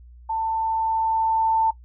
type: tone with level ramp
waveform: sine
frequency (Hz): 892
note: A5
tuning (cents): +23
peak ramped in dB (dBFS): -22 to -16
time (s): 0.29-1.71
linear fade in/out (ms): 10
effects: noise-tail reverb RT60 0.1 s tail -17 dB re dry + added 60 Hz sine -43 dBFS peak until 1.84 s